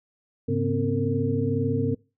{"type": "tone cluster", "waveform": "sine", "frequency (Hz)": [103.6, 137.5, 247.6, 269.6, 456.2], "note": ["G#2", "C#3", "B3", "C#4", "A#4"], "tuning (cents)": [-4, -14, 5, -48, -37], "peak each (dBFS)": [-28, -28, -28, -30, -27], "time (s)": [0.48, 1.95], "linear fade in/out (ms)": 10, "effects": ["noise-tail reverb RT60 0.3 s tail -23 dB re dry"]}